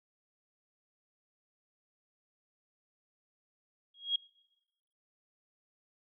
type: tone with exponential growth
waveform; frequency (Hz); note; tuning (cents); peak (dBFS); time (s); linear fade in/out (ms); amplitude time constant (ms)
sine; 3284; G#7; -20; -24; 3.94-4.16; 5; 47
effects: noise-tail reverb RT60 1.0 s tail -24 dB re dry